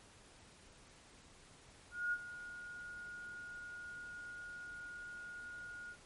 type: tone with ADSR envelope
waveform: sine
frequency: 1436 Hz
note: F6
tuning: 48 cents sharp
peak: -32 dBFS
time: 1.91-5.97 s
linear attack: 210 ms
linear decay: 54 ms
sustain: -14 dB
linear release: 62 ms
effects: pink hiss -61 dBFS RMS until 6.05 s + MP3 48 kbps